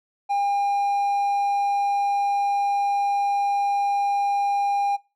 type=tone; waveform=triangle; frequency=805 Hz; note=G5; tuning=46 cents sharp; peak=-18 dBFS; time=0.29-4.97 s; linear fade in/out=20 ms; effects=noise-tail reverb RT60 0.3 s tail -23 dB re dry